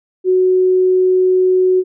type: tone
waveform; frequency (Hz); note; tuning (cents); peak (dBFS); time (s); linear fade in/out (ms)
sine; 370; F#4; 0; -9; 0.24-1.84; 50
effects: none